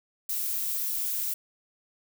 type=noise; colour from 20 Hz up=violet; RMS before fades=-30 dBFS; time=0.29-1.34 s; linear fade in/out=5 ms; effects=none